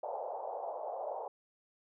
white band-pass noise, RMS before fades -40 dBFS, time 0.03-1.28 s, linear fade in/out 5 ms, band 490 to 850 Hz, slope 48 dB/octave, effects none

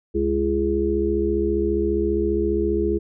harmonic tone with a mistuned harmonic, 69.3 Hz, C#2, in tune, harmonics 1 / 3 / 5 / 6, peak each -26 / -28 / -22 / -23 dBFS, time 0.14-2.99 s, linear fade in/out 20 ms, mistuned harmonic 5, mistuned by -28 cents, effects none

